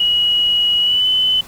sine tone with pitch glide, 2910 to 3020 Hz, F#7 to F#7, -29 to +35 cents, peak -12 dBFS, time 0-1.41 s, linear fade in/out 5 ms, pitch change +64 cents, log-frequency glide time 0.8-1.08 s, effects pink hiss -39 dBFS RMS until 1.47 s

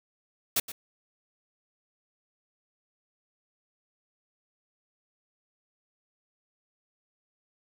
white noise with echo, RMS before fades -25 dBFS, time 0.56-0.6 s, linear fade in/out 5 ms, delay 120 ms, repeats 1, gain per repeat -14 dB, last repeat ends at 0.72 s, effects none

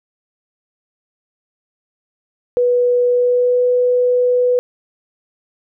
sine tone with pitch glide, 490 to 494.8 Hz, B4 to B4, -14 to +3 cents, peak -11 dBFS, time 2.57-4.59 s, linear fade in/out 0 ms, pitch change +17 cents, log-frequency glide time 3.07-3.63 s, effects none

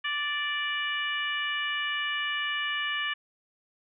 harmonic tone, 586 Hz, D5, 4 cents flat, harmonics 2 / 3 / 4 / 5 / 6, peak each -36 / -31 / -35 / -33 / -46 dBFS, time 0.04-3.14 s, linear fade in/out 10 ms, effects none

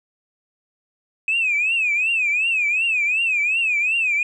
sine tone with vibrato, 2531 Hz, D#7, 29 cents sharp, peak -16 dBFS, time 1.28-4.23 s, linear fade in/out 2 ms, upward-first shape triangle, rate 2.7 Hz, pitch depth 180 cents each way, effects tanh soft clip ceiling -13 dBFS

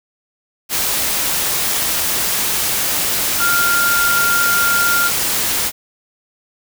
sine tone in noise, 1396.9 Hz, F6, in tune, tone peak -14 dBFS, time 3.38-5.11 s, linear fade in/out 50 ms, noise white, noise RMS -18 dBFS, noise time 0.69-5.72 s, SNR +1 dB, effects none

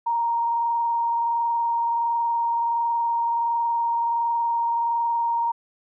sine tone with frequency modulation, 934 Hz, A#5, 3 cents sharp, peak -20 dBFS, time 0.06-5.52 s, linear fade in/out 10 ms, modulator 21.4 Hz, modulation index 0.42, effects none

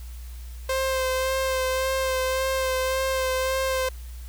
sawtooth tone with vibrato, 523.3 Hz, C5, in tune, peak -19 dBFS, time 0.69-3.89 s, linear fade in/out 5 ms, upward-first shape sine, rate 1.8 Hz, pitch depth 20 cents each way, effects added 60 Hz sine -35 dBFS peak until 4.28 s + white hiss -51 dBFS RMS until 4.28 s

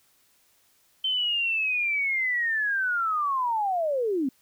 sine linear sweep, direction down, 3100 to 246.9 Hz, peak -23 dBFS, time 1.04-4.29 s, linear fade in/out 5 ms, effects white hiss -64 dBFS RMS until 4.41 s

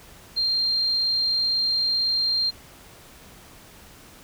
sine tone, 4186 Hz, C8, in tune, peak -20 dBFS, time 0.36-2.51 s, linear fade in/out 20 ms, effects pink hiss -48 dBFS RMS until 4.23 s

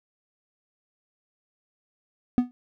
triangle tone with exponential decay, 246.9 Hz, B3, in tune, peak -11 dBFS, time 2.38-2.51 s, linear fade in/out 0 ms, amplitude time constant 28 ms, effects none

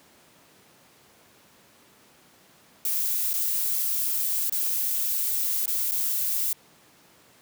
violet noise with dropouts, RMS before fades -26 dBFS, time 2.85-6.53 s, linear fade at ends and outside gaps 2 ms, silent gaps 3.332-3.338 / 4.497-4.523 / 5.658-5.678 / 5.912-5.918 s, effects pink hiss -56 dBFS RMS until 7.41 s + high-pass 150 Hz 12 dB/octave

